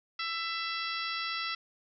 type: harmonic tone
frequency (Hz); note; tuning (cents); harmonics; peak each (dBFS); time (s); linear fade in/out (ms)
666; E5; +18; 2 / 3 / 4 / 5 / 6 / 7 / 8; -37 / -39 / -40 / -41 / -42 / -42 / -43; 0.19-1.55; 5
effects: none